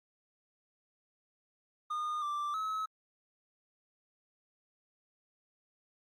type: tone with pitch steps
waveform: triangle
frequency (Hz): 1221 / 1176 / 1288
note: D#6 / D6 / E6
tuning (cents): -33 / +2 / -41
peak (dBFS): -31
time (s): 1.9-2.86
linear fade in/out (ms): 10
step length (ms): 320
effects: Opus 48 kbps